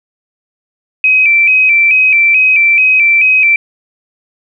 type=tone with vibrato; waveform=sine; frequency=2433 Hz; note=D#7; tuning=39 cents flat; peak=-5 dBFS; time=1.04-3.56 s; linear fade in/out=2 ms; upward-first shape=square; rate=2.3 Hz; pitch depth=67 cents each way; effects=none